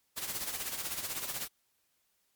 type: noise with tremolo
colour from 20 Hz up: white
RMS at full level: -35 dBFS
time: 0.16-1.48 s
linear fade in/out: 20 ms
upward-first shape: sine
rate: 16 Hz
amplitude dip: 60%
effects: white hiss -75 dBFS RMS until 2.35 s + MP3 96 kbps